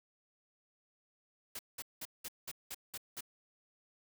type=noise bursts; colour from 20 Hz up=white; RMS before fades=-43 dBFS; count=8; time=1.55-3.208 s; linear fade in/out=5 ms; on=41 ms; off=190 ms; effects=none